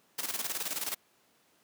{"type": "noise with tremolo", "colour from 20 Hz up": "white", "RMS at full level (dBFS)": -33, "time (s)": [0.18, 0.95], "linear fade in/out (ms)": 10, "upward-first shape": "square", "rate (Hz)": 19, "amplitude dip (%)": 65, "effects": ["pink hiss -67 dBFS RMS until 1.63 s", "high-pass 200 Hz 12 dB/octave"]}